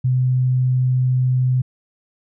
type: tone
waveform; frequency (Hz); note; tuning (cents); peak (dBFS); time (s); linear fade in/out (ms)
sine; 127.6; C3; -43; -14; 0.04-1.62; 10
effects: none